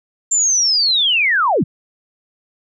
sine linear sweep, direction down, 7360 to 102.4 Hz, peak -12 dBFS, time 0.31-1.64 s, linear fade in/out 10 ms, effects none

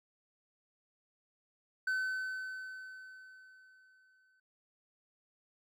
triangle tone with exponential decay, 1521 Hz, F#6, 47 cents sharp, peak -28 dBFS, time 1.87-4.4 s, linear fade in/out 5 ms, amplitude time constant 550 ms, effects none

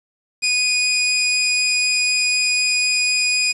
20% pulse tone, 2476 Hz, D#7, 9 cents flat, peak -11 dBFS, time 0.42-3.53 s, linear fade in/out 20 ms, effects resampled to 24000 Hz + 7-bit

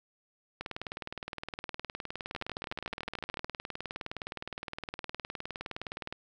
two click trains, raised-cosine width 0.3 ms, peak -20 / -21 dBFS, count 16 / 108, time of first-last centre 2.35-3.445 / 0.61-6.125 s, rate 13.7 / 19.4 Hz, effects none

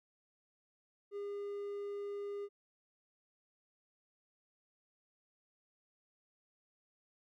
triangle tone, 405.6 Hz, G#4, 41 cents flat, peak -37 dBFS, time 1.11-2.49 s, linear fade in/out 50 ms, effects none

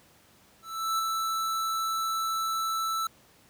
square tone with ADSR envelope, 1321 Hz, E6, 3 cents sharp, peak -25 dBFS, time 0.62-3.07 s, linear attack 370 ms, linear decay 6 ms, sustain -3 dB, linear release 3 ms, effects pink hiss -59 dBFS RMS until 3.49 s + high-pass 80 Hz 12 dB/octave

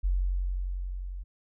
sine tone with level ramp, 45.64 Hz, F#1, 23 cents flat, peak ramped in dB -22 to -35 dBFS, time 0.03-1.24 s, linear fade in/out 20 ms, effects none

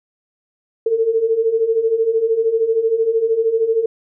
sine beating tone pair, 441.1 / 454.1 Hz, A4 / A#4, +4 / -45 cents, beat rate 13 Hz, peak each -20 / -15 dBFS, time 0.86-3.86 s, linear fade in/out 5 ms, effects none

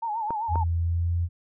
sine tone with vibrato, 880 Hz, A5, in tune, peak -26 dBFS, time 0.02-0.64 s, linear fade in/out 10 ms, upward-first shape sine, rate 7.6 Hz, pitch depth 100 cents each way
clicks, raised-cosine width 1 ms, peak -17 dBFS, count 2, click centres 0.306 / 0.557 s
sine tone with pitch glide, 84.2 to 85.97 Hz, E2 to F2, +37 to -27 cents, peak -22 dBFS, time 0.48-1.29 s, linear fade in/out 50 ms, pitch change +36 cents, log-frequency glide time 0.78-1.16 s
effects none

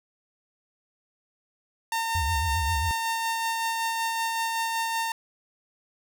sawtooth tone with tremolo, 910 Hz, A#5, 42 cents flat, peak -21 dBFS, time 1.92-5.12 s, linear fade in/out 2 ms, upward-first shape sine, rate 5.3 Hz, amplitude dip 25%
sine tone with vibrato, 77.78 Hz, D#2, in tune, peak -26 dBFS, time 2.15-2.91 s, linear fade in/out 0 ms, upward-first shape sine, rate 7.5 Hz, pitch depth 270 cents each way
effects none

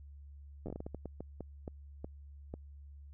slowing click train, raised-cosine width 2 ms, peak -28 dBFS, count 15, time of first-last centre 0.66-2.54 s, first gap 10 ms, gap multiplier 1.35, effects added 71 Hz sine -49 dBFS peak until 3.13 s

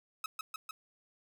sawtooth tone with echo, 1283 Hz, E6, 47 cents flat, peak -31 dBFS, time 0.24-0.26 s, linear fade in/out 2 ms, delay 150 ms, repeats 3, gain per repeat -2 dB, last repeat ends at 0.71 s, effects none

